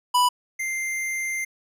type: tone pair in turn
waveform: square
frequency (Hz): 987.8 / 2093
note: B5 / C7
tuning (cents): 0 / 0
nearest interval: octave + minor second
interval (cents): 1300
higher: second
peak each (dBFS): -17 / -26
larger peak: first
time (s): 0.14-0.29 / 0.59-1.45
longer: second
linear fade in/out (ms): 10
effects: resampled to 32000 Hz